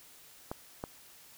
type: clicks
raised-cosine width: 1 ms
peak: -22 dBFS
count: 2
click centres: 0.515 / 0.839 s
effects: white hiss -56 dBFS RMS until 1.37 s